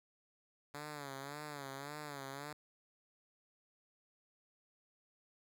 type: tone with vibrato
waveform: 5% pulse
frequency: 143 Hz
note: D3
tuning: 46 cents flat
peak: -33 dBFS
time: 0.74-2.53 s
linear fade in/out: 5 ms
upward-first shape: sine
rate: 1.8 Hz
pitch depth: 94 cents each way
effects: none